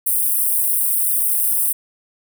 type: high-pass noise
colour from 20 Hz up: white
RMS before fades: -18 dBFS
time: 0.06-1.73 s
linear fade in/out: 10 ms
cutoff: 8600 Hz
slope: 96 dB/octave
effects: none